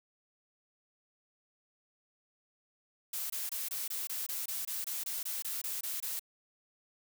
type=noise bursts; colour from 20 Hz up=blue; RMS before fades=-37 dBFS; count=16; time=3.13-6.195 s; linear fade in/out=5 ms; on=170 ms; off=23 ms; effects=none